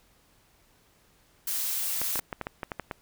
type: noise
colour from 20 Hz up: blue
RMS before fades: -30 dBFS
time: 1.47-2.2 s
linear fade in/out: 5 ms
type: clicks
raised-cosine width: 0.5 ms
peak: -17 dBFS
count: 10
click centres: 2.016 / 2.157 / 2.192 / 2.328 / 2.413 / 2.469 / 2.632 / 2.718 / 2.797 / 2.912 s
effects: pink hiss -63 dBFS RMS until 3.01 s